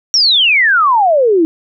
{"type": "exponential sweep", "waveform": "sine", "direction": "down", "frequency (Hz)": [5720, 311.1], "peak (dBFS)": -7, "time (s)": [0.14, 1.45], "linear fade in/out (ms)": 0, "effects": []}